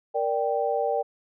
sine chord, G minor, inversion first, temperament equal, 466.2 / 587.3 / 784 Hz, Bb4 / D5 / G5, 0 / 0 / 0 cents, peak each -27 dBFS, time 0.14-1.03 s, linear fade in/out 20 ms, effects none

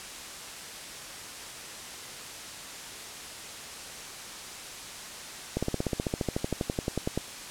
slowing click train, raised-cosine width 2 ms, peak -14 dBFS, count 22, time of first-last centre 5.57-7.176 s, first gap 56 ms, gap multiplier 1.03, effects white hiss -41 dBFS RMS until 7.5 s + low-pass 9000 Hz 12 dB/octave

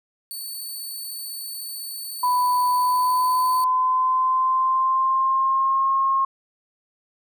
5% pulse tone, 4486 Hz, C#8, 20 cents sharp, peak -24 dBFS, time 0.31-3.64 s, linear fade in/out 0 ms
sine tone with pitch glide, 993 to 1076.6 Hz, B5 to C6, +9 to +49 cents, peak -17 dBFS, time 2.23-6.25 s, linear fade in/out 5 ms, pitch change +140 cents, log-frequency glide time 2.69-5.9 s
effects none

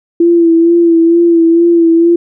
sine tone with vibrato, 336.2 Hz, E4, 34 cents sharp, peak -4 dBFS, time 0.2-2.16 s, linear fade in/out 5 ms, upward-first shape sine, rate 2.2 Hz, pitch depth 34 cents each way, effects none

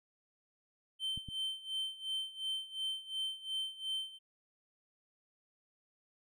triangle tone with tremolo, 3100 Hz, G7, 20 cents flat, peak -32 dBFS, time 0.99-4.19 s, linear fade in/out 50 ms, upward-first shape sine, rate 2.8 Hz, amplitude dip 85%
clicks, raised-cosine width 5 ms, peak -33 dBFS, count 2, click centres 1.176 / 1.287 s
effects none

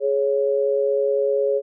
sine tone pair together, 418.5 / 554.4 Hz, G#4 / C#5, +13 / 0 cents, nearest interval perfect fourth, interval 487 cents, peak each -20 dBFS, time 0-1.62 s, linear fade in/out 50 ms, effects none

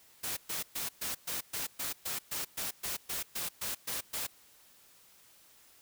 white noise bursts, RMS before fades -36 dBFS, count 16, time 0.23-4.27 s, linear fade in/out 10 ms, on 140 ms, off 120 ms, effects white hiss -61 dBFS RMS until 5.81 s

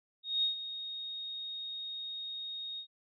sine tone with ADSR envelope, 3729 Hz, A#7, in tune, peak -26 dBFS, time 0.23-2.87 s, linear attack 200 ms, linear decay 120 ms, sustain -12 dB, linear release 84 ms, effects none

